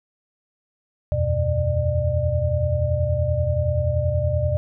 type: tone cluster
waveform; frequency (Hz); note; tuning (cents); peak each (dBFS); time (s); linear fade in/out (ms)
sine; 81.1 / 91.6 / 123.9 / 599; E2 / F#2 / B2 / D5; -28 / -17 / +6 / +34; -24; 1.12-4.57; 0
effects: none